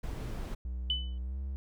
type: noise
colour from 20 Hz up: brown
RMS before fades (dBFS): -37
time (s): 0.03-0.55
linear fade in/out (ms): 10
type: tone with pitch glide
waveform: triangle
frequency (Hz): 61.9 to 67.11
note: B1 to C2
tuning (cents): +5 to +45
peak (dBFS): -32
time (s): 0.65-1.56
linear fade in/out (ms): 0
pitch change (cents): +140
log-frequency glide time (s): 1.21-1.38
type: tone with exponential decay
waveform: sine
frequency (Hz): 3001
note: F#7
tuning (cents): +24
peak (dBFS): -25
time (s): 0.9-1.18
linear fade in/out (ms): 1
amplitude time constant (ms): 59
effects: none